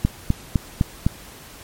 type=click train; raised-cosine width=5 ms; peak=-4 dBFS; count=5; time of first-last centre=0.05-1.065 s; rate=3.94 Hz; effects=pink hiss -42 dBFS RMS until 1.63 s + MP3 64 kbps